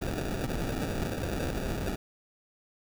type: noise with sample-and-hold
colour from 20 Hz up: pink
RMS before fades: -32 dBFS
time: 0.01-1.96 s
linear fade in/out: 10 ms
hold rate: 1050 Hz
effects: none